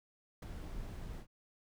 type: noise with ADSR envelope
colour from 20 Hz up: brown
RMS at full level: -37 dBFS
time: 0.42-1.27 s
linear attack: 7 ms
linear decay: 13 ms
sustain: -7 dB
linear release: 82 ms
effects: none